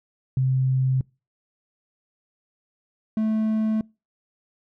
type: tone pair in turn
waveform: sine / triangle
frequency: 130.8 / 218.2 Hz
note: C3 / A3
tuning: 0 / -14 cents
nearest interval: major sixth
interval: 886 cents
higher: second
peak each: -18 dBFS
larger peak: neither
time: 0.37-1.01 / 3.17-3.81 s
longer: neither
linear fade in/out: 2 ms
effects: noise-tail reverb RT60 0.3 s tail -26 dB re dry